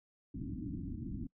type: low-pass noise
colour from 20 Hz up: white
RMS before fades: -41 dBFS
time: 0.34-1.27 s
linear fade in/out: 5 ms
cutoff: 320 Hz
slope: 96 dB/octave
effects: noise-tail reverb RT60 0.1 s tail -24 dB re dry